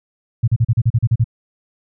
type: tone bursts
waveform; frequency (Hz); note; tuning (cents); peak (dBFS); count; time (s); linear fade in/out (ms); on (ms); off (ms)
sine; 115.6; A#2; -14; -10; 10; 0.43-1.243; 10; 48; 37
effects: none